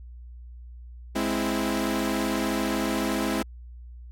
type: chord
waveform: sawtooth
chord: Ab augmented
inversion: none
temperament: equal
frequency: 207.7 / 261.6 / 329.6 Hz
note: Ab3 / C4 / E4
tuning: 0 / 0 / 0 cents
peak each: -25 dBFS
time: 1.15-3.43 s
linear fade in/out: 10 ms
effects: added 60 Hz sine -40 dBFS peak until 4.11 s + AAC 64 kbps